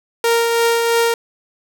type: tone with tremolo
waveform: sawtooth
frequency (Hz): 464.6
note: A#4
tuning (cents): -6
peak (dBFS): -8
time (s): 0.24-1.14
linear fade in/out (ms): 2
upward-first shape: triangle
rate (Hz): 3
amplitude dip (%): 35
effects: none